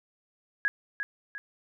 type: tone with echo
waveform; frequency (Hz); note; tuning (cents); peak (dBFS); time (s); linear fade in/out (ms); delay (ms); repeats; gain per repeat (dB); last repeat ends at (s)
sine; 1661.2; G#6; 0; -22; 0.65-0.68; 0; 350; 2; -7; 1.38
effects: none